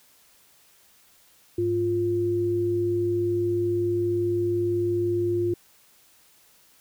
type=tone pair together; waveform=sine; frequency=103.83 / 349.4 Hz; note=G#2 / F4; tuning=0 / +1 cents; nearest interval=octave + major sixth; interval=2101 cents; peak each=-30 / -22 dBFS; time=1.58-5.54 s; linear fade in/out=5 ms; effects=white hiss -58 dBFS RMS until 6.8 s